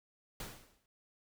pink noise with exponential decay, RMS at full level -41 dBFS, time 0.4-0.86 s, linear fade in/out 2 ms, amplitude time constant 100 ms, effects none

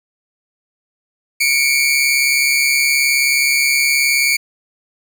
sawtooth tone pair together, 2210 / 2349 Hz, C#7 / D7, -6 / 0 cents, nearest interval minor second, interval 106 cents, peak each -12 dBFS, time 1.4-4.37 s, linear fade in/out 10 ms, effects none

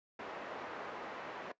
pink band-pass noise, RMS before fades -45 dBFS, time 0.19-1.52 s, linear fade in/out 5 ms, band 420 to 1600 Hz, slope 12 dB/octave, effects noise-tail reverb RT60 0.1 s tail -18 dB re dry + resampled to 16000 Hz

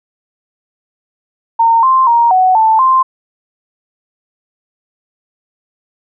sine tone with pitch steps, 916 / 1050 / 937 / 744 / 883 / 1046 Hz, A#5 / C6 / A#5 / F#5 / A5 / C6, -31 / +6 / +9 / +9 / +6 / -1 cents, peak -6 dBFS, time 1.59-3.03 s, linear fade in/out 10 ms, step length 240 ms, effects none

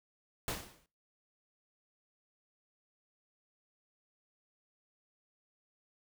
pink noise with exponential decay, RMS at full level -34 dBFS, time 0.48-0.86 s, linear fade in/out 1 ms, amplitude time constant 81 ms, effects noise-tail reverb RT60 0.4 s tail -23 dB re dry

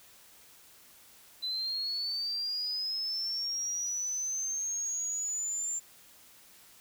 sine linear sweep, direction up, 4000 to 7300 Hz, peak -31 dBFS, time 1.42-5.8 s, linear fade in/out 20 ms, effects white hiss -57 dBFS RMS until 6.8 s

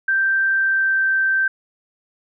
sine tone with pitch glide, 1568 to 1559 Hz, G6 to G6, 0 to -10 cents, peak -15 dBFS, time 0.08-1.48 s, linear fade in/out 5 ms, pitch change -10 cents, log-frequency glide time 0.53-1.09 s, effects none

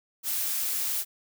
blue noise, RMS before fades -29 dBFS, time 0.23-1.05 s, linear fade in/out 50 ms, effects none

